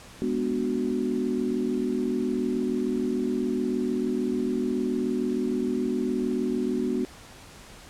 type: chord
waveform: sine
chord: G# half-diminished seventh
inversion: none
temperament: equal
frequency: 207.7 / 246.9 / 293.7 / 370 Hz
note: G#3 / B3 / D4 / F#4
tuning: 0 / 0 / 0 / 0 cents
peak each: -32 / -27 / -32 / -29 dBFS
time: 0.22-7.05 s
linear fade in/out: 0 ms
effects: pink hiss -47 dBFS RMS until 7.89 s + low-pass 10000 Hz 12 dB/octave